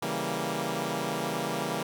10% pulse chord, C# diminished seventh, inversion none, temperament equal, 138.59 / 164.81 / 196 / 233.1 Hz, C#3 / E3 / G3 / Bb3, 0 / 0 / 0 / 0 cents, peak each -28 / -26 / -27 / -26 dBFS, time 0.02-1.83 s, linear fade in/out 5 ms, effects none

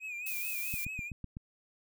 triangle tone with vibrato, 2475 Hz, D#7, 10 cents flat, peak -36 dBFS, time 0-1.12 s, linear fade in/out 50 ms, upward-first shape sine, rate 4.6 Hz, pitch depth 74 cents each way
violet noise, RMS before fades -38 dBFS, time 0.26-0.85 s, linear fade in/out 5 ms
click train, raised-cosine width 5 ms, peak -28 dBFS, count 6, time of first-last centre 0.74-1.369 s, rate 7.95 Hz
effects none

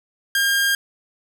sawtooth tone, 1611 Hz, G6, 47 cents sharp, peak -13 dBFS, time 0.35-0.75 s, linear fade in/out 2 ms, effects none

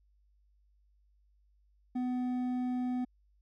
triangle tone with hard clipping, 250.1 Hz, B3, 22 cents sharp, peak -32 dBFS, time 1.95-3.05 s, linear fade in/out 10 ms, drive 9 dB, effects added 50 Hz sine -65 dBFS peak until 3.41 s

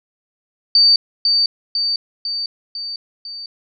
sine tone with echo, 4601 Hz, D8, 36 cents flat, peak -8 dBFS, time 0.75-0.96 s, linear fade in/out 2 ms, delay 500 ms, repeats 5, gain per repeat -4 dB, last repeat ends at 3.46 s, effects none

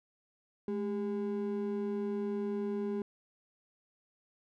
triangle ring-modulated tone, 306.8 Hz, D#4, 24 cents flat, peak -27 dBFS, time 0.68-3.02 s, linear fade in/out 2 ms, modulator 94.9 Hz, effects none

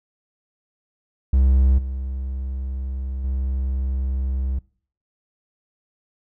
triangle tone with level steps, 65.7 Hz, C2, 8 cents sharp, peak -11 / -23 / -19 dBFS, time 1.33-4.59 s, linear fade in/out 5 ms, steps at 1.78 / 3.24 s, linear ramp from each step 5 ms, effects noise-tail reverb RT60 0.5 s tail -23 dB re dry

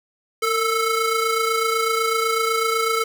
30% pulse ring-modulated tone, 880 Hz, A5, in tune, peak -13 dBFS, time 0.42-3.04 s, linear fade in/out 5 ms, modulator 426 Hz, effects none

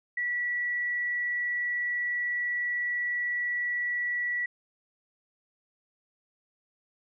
sine tone, 1946 Hz, B6, 26 cents flat, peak -27 dBFS, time 0.17-4.46 s, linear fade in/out 5 ms, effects none

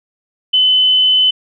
sine tone, 3027 Hz, F#7, 39 cents sharp, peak -8 dBFS, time 0.53-1.31 s, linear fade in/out 10 ms, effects none

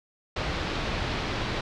pink low-pass noise, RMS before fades -30 dBFS, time 0.36-1.61 s, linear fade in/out 5 ms, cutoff 4500 Hz, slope 24 dB/octave, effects none

